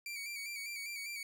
sawtooth tone with vibrato, 2300 Hz, D7, 37 cents flat, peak -37 dBFS, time 0.06-1.23 s, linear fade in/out 2 ms, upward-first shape square, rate 5 Hz, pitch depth 44 cents each way, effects 13-bit

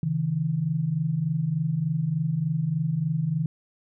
sine tone pair together, 137.43 / 160.8 Hz, C#3 / E3, -15 / -43 cents, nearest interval minor third, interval 272 cents, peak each -28 / -24 dBFS, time 0.03-3.46 s, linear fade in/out 2 ms, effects none

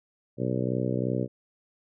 harmonic tone, 62.9 Hz, B1, 32 cents sharp, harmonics 2 / 3 / 4 / 5 / 6 / 7 / 8 / 9, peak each -30 / -32 / -33 / -34 / -35 / -35 / -36 / -37 dBFS, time 0.37-1.28 s, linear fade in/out 50 ms, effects none

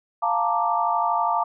sine chord, Bb major seventh, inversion second, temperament equal, 698.5 / 880 / 932.3 / 1174.7 Hz, F5 / A5 / Bb5 / D6, 0 / 0 / 0 / 0 cents, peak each -25 dBFS, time 0.22-1.44 s, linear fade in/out 10 ms, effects none

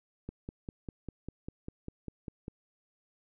click train, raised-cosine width 3 ms, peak -26 dBFS, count 12, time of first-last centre 0.29-2.481 s, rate 5.02 Hz, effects none

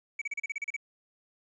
triangle tone bursts, 2275 Hz, C#7, 44 cents sharp, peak -29 dBFS, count 10, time 0.19-0.765 s, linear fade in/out 5 ms, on 26 ms, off 35 ms, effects resampled to 22050 Hz + 11-bit

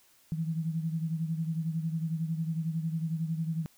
sine beating tone pair, 160.4 / 171.4 Hz, E3 / F3, -47 / -32 cents, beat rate 11 Hz, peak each -30 / -36 dBFS, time 0.32-3.66 s, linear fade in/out 0 ms, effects white hiss -63 dBFS RMS until 3.77 s

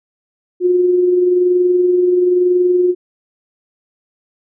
sine tone with amplitude modulation, 359.3 Hz, F4, 49 cents sharp, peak -8 dBFS, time 0.6-2.95 s, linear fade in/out 50 ms, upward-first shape sine, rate 21 Hz, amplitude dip 35%, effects none

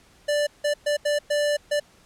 square tone bursts at uneven times, 587.3 Hz, D5, in tune, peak -21 dBFS, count 6, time 0.28-0.47 / 0.64-0.74 / 0.86-0.97 / 1.05-1.19 / 1.3-1.57 / 1.71-1.8 s, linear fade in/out 10 ms, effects pink hiss -56 dBFS RMS until 2.05 s + low-pass 10000 Hz 12 dB/octave

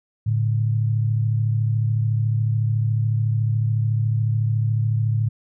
sine tone pair together, 110.3 / 144.2 Hz, A2 / D3, +5 / -31 cents, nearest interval perfect fourth, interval 464 cents, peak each -18 / -26 dBFS, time 0.26-5.29 s, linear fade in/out 10 ms, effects none

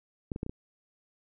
clicks, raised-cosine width 3 ms, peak -20 / -22 / -19 / -23 / -24 dBFS, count 5, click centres 0.318 / 0.361 / 0.431 / 0.464 / 0.495 s, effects none

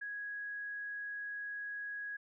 sine tone, 1661.2 Hz, G#6, in tune, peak -39 dBFS, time 0.01-2.17 s, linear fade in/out 10 ms, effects none

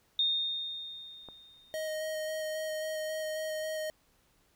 sine tone with exponential decay, 3669 Hz, A#7, 28 cents flat, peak -24 dBFS, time 0.19-1.94 s, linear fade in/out 2 ms, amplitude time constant 380 ms
click, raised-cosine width 1 ms, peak -33 dBFS, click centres 1.287 s
square tone with vibrato, 625 Hz, D#5, 8 cents sharp, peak -34 dBFS, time 1.74-3.9 s, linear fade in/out 0 ms, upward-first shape square, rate 3.7 Hz, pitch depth 9 cents each way
effects pink hiss -69 dBFS RMS until 4.55 s

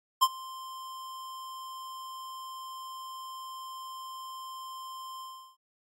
square tone with ADSR envelope, 1046.5 Hz, C6, in tune, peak -17 dBFS, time 0.21-5.57 s, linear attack 19 ms, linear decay 48 ms, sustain -23 dB, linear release 360 ms, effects MP3 64 kbps

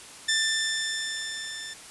15% pulse tone with level ramp, 1776 Hz, A6, 16 cents sharp, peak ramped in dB -15 to -30 dBFS, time 0.28-1.74 s, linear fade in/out 10 ms, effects white hiss -45 dBFS RMS until 1.9 s + resampled to 24000 Hz

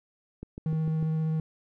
click train, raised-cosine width 3 ms, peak -25 dBFS, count 5, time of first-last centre 0.43-1.027 s, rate 6.7 Hz
triangle tone with vibrato, 158.4 Hz, D#3, 31 cents sharp, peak -23 dBFS, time 0.66-1.4 s, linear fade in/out 2 ms, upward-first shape triangle, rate 15 Hz, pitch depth 11 cents each way
effects none

